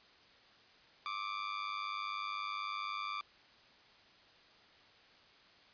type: tone with amplitude modulation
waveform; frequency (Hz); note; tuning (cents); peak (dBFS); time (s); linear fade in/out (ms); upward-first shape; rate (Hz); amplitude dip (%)
sawtooth; 1174.7; D6; 0; -30; 1.06-3.21; 0; sine; 100; 85
effects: white hiss -62 dBFS RMS until 5.73 s + resampled to 11025 Hz